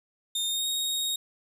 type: tone with pitch glide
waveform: sawtooth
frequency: 3650 to 3746 Hz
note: A#7 to A#7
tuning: -37 to +8 cents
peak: -24 dBFS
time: 0.35-1.16 s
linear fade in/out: 5 ms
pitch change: +45 cents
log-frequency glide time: 0.46-0.68 s
effects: none